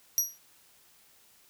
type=tone with exponential decay; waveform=30% pulse; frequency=5770 Hz; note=F#8; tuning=44 cents flat; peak=-16 dBFS; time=0.18-0.38 s; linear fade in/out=0 ms; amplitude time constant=43 ms; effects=white hiss -61 dBFS RMS until 1.49 s